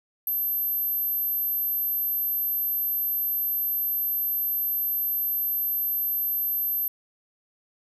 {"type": "tone", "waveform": "sine", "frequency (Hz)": 12370, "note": "G9", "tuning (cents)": -24, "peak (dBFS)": -22, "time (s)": [0.27, 6.88], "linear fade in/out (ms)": 2, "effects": ["tanh soft clip ceiling -21 dBFS", "10-bit"]}